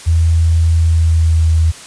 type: tone with pitch glide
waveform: sine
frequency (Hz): 82.41 to 80.9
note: E2 to E2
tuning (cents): 0 to -32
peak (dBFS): -8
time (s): 0.06-1.72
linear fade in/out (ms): 20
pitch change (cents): -32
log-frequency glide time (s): 0.81-1.44
effects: white hiss -34 dBFS RMS until 1.86 s + resampled to 22050 Hz